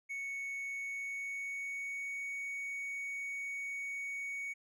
triangle tone with pitch glide, 2217 to 2234 Hz, C#7 to C#7, 0 to +13 cents, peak -36 dBFS, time 0.09-4.54 s, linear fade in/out 20 ms, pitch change +13 cents, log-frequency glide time 0.57-2.24 s, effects none

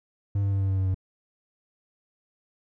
triangle tone with pitch steps, 100 / 98.97 / 97.94 / 96.93 / 95.93 / 94.93 / 93.95 Hz, G2 / G2 / G2 / G2 / G2 / F#2 / F#2, +35 / +17 / -1 / -19 / -37 / +45 / +27 cents, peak -20 dBFS, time 0.35-0.945 s, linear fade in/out 5 ms, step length 85 ms, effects none

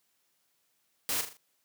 white noise with echo, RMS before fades -31 dBFS, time 1.09-1.21 s, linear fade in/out 0 ms, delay 40 ms, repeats 4, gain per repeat -7 dB, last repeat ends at 1.37 s, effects white hiss -74 dBFS RMS until 1.64 s + high-pass 100 Hz 12 dB/octave

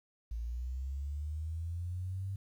sine linear sweep, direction up, 55.1 to 98.4 Hz, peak -35 dBFS, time 0.31-2.36 s, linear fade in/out 5 ms, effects 11-bit

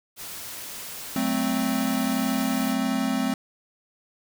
white noise, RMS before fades -37 dBFS, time 0.16-2.76 s, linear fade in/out 50 ms
square chord, F# diminished, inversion none, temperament equal with one note detuned, 188.23 / 220 / 261.6 Hz, F#3 / A3 / C4, +30 / 0 / 0 cents, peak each -32 / -28 / -26 dBFS, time 1.16-3.34 s, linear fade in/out 2 ms
effects none

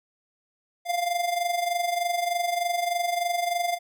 square tone with amplitude modulation, 698.5 Hz, F5, in tune, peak -22 dBFS, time 0.85-3.79 s, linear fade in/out 50 ms, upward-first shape sine, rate 23.3 Hz, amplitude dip 65%, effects none

